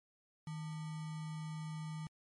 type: tone with sample-and-hold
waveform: sine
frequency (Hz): 157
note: D#3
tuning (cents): +16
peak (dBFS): -40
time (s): 0.47-2.07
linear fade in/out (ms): 2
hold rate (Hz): 1050
effects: MP3 48 kbps